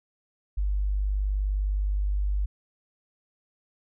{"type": "tone", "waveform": "sine", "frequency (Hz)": 49.71, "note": "G1", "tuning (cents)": 25, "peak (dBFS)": -23, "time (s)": [0.57, 2.46], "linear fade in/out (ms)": 10, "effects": []}